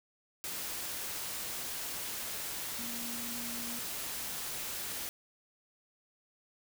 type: tone in noise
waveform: sine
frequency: 236.6 Hz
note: A#3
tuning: 26 cents sharp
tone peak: -44 dBFS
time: 2.79-3.79 s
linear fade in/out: 0 ms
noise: white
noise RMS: -39 dBFS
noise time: 0.44-5.09 s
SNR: -8 dB
effects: none